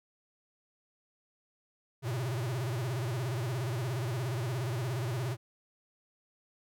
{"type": "tone with vibrato", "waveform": "square", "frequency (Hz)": 123.2, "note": "B2", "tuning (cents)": -4, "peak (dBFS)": -32, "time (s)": [2.02, 5.37], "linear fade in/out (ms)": 50, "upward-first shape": "sine", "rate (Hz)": 17, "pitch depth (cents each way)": 200, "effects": []}